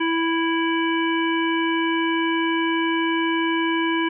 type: harmonic tone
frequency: 329.6 Hz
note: E4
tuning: in tune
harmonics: 1 / 3 / 5 / 7 / 9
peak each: -21 / -26 / -28 / -29 / -31 dBFS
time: 0-4.09 s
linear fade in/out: 10 ms
effects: none